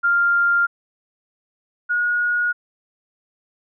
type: tone pair in turn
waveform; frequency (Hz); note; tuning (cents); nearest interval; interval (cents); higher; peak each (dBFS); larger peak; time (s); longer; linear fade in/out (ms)
sine; 1396.9 / 1445.3; F6 / F#6; 0 / -41; minor second; 59; second; -14 / -17; first; 0.03-0.67 / 1.89-2.53; neither; 20
effects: none